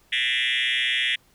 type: tone with frequency modulation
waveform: sine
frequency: 2637 Hz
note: E7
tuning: in tune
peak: -19 dBFS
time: 0.12-1.16 s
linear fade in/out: 10 ms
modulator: 125 Hz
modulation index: 6.8
effects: tanh soft clip ceiling -18 dBFS + pink hiss -60 dBFS RMS until 1.34 s